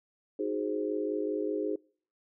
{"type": "chord", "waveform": "sine", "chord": "Ab dominant seventh", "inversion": "second", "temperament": "equal", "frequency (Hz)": [311.1, 370, 415.3, 523.3], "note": ["Eb4", "Gb4", "Ab4", "C5"], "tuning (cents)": [0, 0, 0, 0], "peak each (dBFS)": [-34, -37, -32, -38], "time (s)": [0.39, 1.76], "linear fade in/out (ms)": 5, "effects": ["noise-tail reverb RT60 0.5 s tail -26 dB re dry"]}